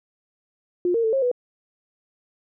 sine tone with pitch steps, 354.7 / 461.1 / 443.6 / 538 / 492.9 Hz, F4 / A#4 / A4 / C5 / B4, +27 / -19 / +14 / +48 / -3 cents, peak -18 dBFS, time 0.85-1.315 s, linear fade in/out 2 ms, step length 93 ms, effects none

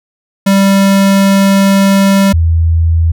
square / sine tone pair in turn, 196 / 82.41 Hz, G3 / E2, 0 / 0 cents, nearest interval octave + minor third, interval 1500 cents, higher first, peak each -6 dBFS, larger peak neither, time 0.46-2.33 / 2.33-3.12 s, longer first, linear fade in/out 10 ms, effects none

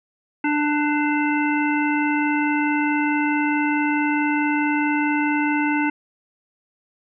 harmonic tone with a mistuned harmonic, 295.9 Hz, D4, 13 cents sharp, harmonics 1 / 3 / 5 / 7 / 9, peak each -20 / -25 / -27 / -28 / -30 dBFS, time 0.44-5.9 s, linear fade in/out 5 ms, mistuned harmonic 5, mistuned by +16 cents, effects none

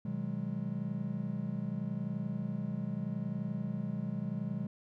triangle chord, G# minor seventh, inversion first, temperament just, 124.59 / 155.74 / 186.89 / 207.7 Hz, B2 / D#3 / F#3 / G#3, +16 / +2 / +18 / 0 cents, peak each -39 / -38 / -37 / -36 dBFS, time 0.05-4.67 s, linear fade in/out 5 ms, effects none

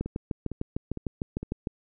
two click trains, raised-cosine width 3 ms, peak -16 / -21 dBFS, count 12 / 4, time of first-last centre 0.01-1.672 / 0.06-1.43 s, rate 6.62 / 2.19 Hz, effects none

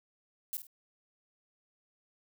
violet noise with echo, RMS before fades -36 dBFS, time 0.53-0.57 s, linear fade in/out 0 ms, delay 49 ms, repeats 2, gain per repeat -10 dB, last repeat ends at 0.668 s, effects none

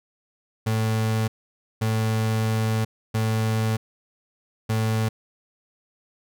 35% pulse tone bursts at uneven times, 110.5 Hz, A2, 8 cents sharp, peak -19 dBFS, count 4, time 0.66-1.28 / 1.81-2.85 / 3.14-3.77 / 4.69-5.09 s, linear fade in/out 10 ms, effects none

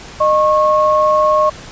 sine tone pair together, 613 / 1092.2 Hz, D#5 / C#6, -26 / -26 cents, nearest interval minor seventh, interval 1000 cents, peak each -12 dBFS, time 0.2-1.5 s, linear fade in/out 10 ms, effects pink hiss -34 dBFS RMS until 1.71 s + resampled to 16000 Hz

